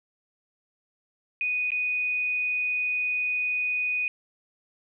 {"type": "tone with dropouts", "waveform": "sine", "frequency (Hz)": 2483, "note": "D#7", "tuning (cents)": -4, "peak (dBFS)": -24, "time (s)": [1.41, 4.08], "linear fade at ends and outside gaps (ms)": 1, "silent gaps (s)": [1.705, 1.718], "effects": []}